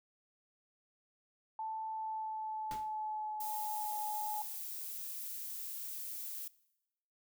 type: tone with pitch glide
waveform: sine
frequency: 880 to 845.6 Hz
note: A5 to G#5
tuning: 0 to +31 cents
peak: -37 dBFS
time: 1.59-4.42 s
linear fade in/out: 2 ms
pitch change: -69 cents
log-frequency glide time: 1.86-3.99 s
type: noise with exponential decay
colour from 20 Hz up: pink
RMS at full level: -44 dBFS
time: 2.71-2.95 s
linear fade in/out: 1 ms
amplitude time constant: 51 ms
type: noise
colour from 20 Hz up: violet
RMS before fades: -43 dBFS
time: 3.4-6.48 s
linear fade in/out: 5 ms
effects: noise-tail reverb RT60 0.9 s tail -21 dB re dry